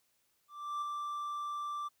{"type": "tone with ADSR envelope", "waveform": "triangle", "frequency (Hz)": 1174.7, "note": "D6", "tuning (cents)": 0, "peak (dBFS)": -31, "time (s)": [0.48, 1.89], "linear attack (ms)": 340, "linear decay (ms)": 5, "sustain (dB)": -3, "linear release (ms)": 20, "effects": ["white hiss -75 dBFS RMS until 2 s"]}